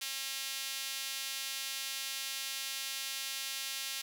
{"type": "tone with high-pass filter", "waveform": "sawtooth", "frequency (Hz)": 270, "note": "C#4", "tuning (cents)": -45, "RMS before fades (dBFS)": -39, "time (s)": [0.01, 4.02], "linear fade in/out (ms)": 10, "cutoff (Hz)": 3300, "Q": 1.1, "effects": []}